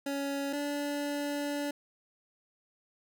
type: tone pair in turn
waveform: 25% pulse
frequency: 279.5 / 288.7 Hz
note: C#4 / D4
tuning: +14 / -30 cents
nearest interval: minor second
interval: 56 cents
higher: second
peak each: -28 dBFS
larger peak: neither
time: 0.06-0.53 / 0.53-1.71 s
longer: second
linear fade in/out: 5 ms
effects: none

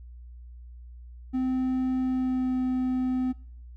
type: tone with pitch glide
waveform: triangle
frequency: 257.9 to 255.5 Hz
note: C4 to C4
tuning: -25 to -41 cents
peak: -22 dBFS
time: 1.33-3.33 s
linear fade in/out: 20 ms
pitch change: -16 cents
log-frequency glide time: 2-2.58 s
effects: noise-tail reverb RT60 0.6 s tail -23 dB re dry + added 60 Hz sine -42 dBFS peak until 3.76 s

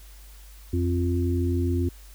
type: harmonic tone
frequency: 87.31 Hz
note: F2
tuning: in tune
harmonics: 1 / 3 / 4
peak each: -23 / -28 / -29 dBFS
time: 0.73-1.89 s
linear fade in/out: 5 ms
effects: added 50 Hz sine -44 dBFS peak until 2.14 s + white hiss -53 dBFS RMS until 2.14 s

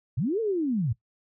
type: linear two-way sweep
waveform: sine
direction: up then down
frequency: 98 to 465.3 to 98 Hz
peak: -23 dBFS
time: 0.17-0.93 s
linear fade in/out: 10 ms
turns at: 0.4 s
effects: noise-tail reverb RT60 0.1 s tail -17 dB re dry

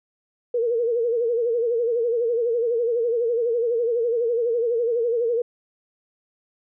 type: tone with vibrato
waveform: sine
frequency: 469.1 Hz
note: A#4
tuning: 11 cents sharp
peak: -19 dBFS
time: 0.54-5.42 s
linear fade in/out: 5 ms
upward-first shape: sine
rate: 12 Hz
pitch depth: 79 cents each way
effects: none

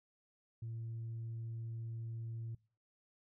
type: tone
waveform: sine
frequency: 114.3 Hz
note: A#2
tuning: 34 cents flat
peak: -39 dBFS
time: 0.62-2.55 s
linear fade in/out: 5 ms
effects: noise-tail reverb RT60 0.4 s tail -23 dB re dry + tanh soft clip ceiling -38 dBFS

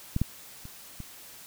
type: clicks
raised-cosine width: 5 ms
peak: -14 / -12 / -30 / -26 dBFS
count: 4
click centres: 0.164 / 0.216 / 0.654 / 1.003 s
effects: white hiss -48 dBFS RMS until 1.46 s

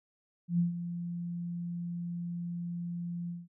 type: tone with ADSR envelope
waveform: sine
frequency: 172.8 Hz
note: F3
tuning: 18 cents flat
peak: -23 dBFS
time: 0.48-3.48 s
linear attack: 110 ms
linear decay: 130 ms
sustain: -11 dB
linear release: 190 ms
effects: none

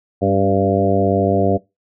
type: harmonic tone with a mistuned harmonic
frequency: 98 Hz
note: G2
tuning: in tune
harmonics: 1 / 2 / 3 / 4 / 5 / 6 / 7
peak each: -21 / -21 / -21 / -21 / -21 / -21 / -21 dBFS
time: 0.21-1.58 s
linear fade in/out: 20 ms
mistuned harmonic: 3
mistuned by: -33 cents
effects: noise-tail reverb RT60 0.2 s tail -19 dB re dry

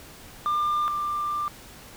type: tone pair in turn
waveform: sine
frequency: 1197 / 1187.4 Hz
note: D6 / D6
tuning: +33 / +19 cents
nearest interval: unison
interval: 14 cents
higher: first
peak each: -19 / -24 dBFS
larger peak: first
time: 0.46-0.88 / 0.88-1.48 s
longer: second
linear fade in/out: 0 ms
effects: tanh soft clip ceiling -21 dBFS + pink hiss -46 dBFS RMS until 1.96 s

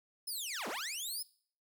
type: linear two-way sweep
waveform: 15% pulse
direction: down then up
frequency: 5274 to 185 to 5274 Hz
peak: -31 dBFS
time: 0.27-1.23 s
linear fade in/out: 10 ms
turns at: 0.68 s
effects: noise-tail reverb RT60 0.5 s tail -21 dB re dry

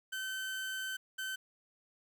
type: tone bursts at uneven times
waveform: 30% pulse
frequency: 1536 Hz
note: G6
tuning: 36 cents flat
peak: -34 dBFS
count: 2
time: 0.12-0.97 / 1.18-1.36 s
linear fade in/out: 10 ms
effects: 11-bit

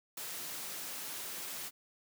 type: noise with ADSR envelope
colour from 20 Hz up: white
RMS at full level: -40 dBFS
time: 0.17-1.71 s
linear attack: 5 ms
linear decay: 6 ms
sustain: -2 dB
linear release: 41 ms
effects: high-pass 150 Hz 12 dB/octave

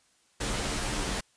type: noise with comb filter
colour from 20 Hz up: pink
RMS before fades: -31 dBFS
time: 0.4-1.21 s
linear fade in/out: 10 ms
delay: 12 ms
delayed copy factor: -0.75
effects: white hiss -66 dBFS RMS until 1.36 s + resampled to 22050 Hz

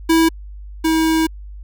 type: tone pair in turn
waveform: square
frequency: 326.5 / 321.1 Hz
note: E4 / E4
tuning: -17 / -45 cents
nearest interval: unison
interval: 28 cents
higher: first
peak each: -11 / -14 dBFS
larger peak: first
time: 0.09-0.29 / 0.84-1.27 s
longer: second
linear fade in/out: 10 ms
effects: added 50 Hz sine -31 dBFS peak until 1.63 s

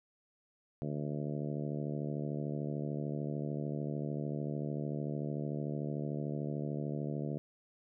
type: harmonic tone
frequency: 73.42 Hz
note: D2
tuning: in tune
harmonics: 2 / 3 / 4 / 5 / 6 / 7 / 8 / 9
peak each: -37 / -41 / -43 / -45 / -47 / -48 / -49 / -50 dBFS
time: 0.82-7.38 s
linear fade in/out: 0 ms
effects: none

